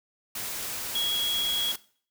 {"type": "tone in noise", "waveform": "sine", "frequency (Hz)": 3322, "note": "G#7", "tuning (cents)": 0, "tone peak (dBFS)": -25, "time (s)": [0.95, 1.72], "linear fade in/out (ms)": 5, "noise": "white", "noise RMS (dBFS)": -34, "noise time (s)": [0.35, 1.76], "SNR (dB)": 6, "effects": ["noise-tail reverb RT60 0.5 s tail -19 dB re dry"]}